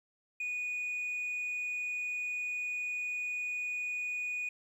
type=tone; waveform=sine; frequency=2467 Hz; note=D#7; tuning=15 cents flat; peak=-31 dBFS; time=0.4-4.49 s; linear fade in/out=5 ms; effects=tanh soft clip ceiling -32 dBFS + 11-bit